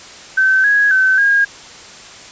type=tone with pitch steps; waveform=sine; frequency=1539 / 1659 / 1532 / 1628 Hz; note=G6 / G#6 / G6 / G#6; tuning=-32 / -2 / -40 / -35 cents; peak=-9 dBFS; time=0.37-1.45 s; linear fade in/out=10 ms; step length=270 ms; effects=white hiss -36 dBFS RMS until 2.31 s + resampled to 16000 Hz